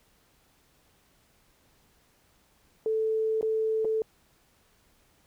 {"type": "tone with dropouts", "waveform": "sine", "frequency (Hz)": 440, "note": "A4", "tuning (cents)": 0, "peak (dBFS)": -24, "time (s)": [2.86, 4.02], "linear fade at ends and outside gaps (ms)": 1, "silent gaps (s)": [[3.411, 3.428], [3.847, 3.852]], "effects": ["pink hiss -65 dBFS RMS until 5.26 s"]}